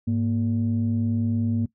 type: tone pair together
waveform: sine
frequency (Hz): 104 / 233.5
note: G#2 / A#3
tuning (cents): +3 / +3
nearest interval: octave + major second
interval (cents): 1400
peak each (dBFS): -23 / -22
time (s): 0.07-1.66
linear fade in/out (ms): 10
effects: noise-tail reverb RT60 0.1 s tail -19 dB re dry + tanh soft clip ceiling -15 dBFS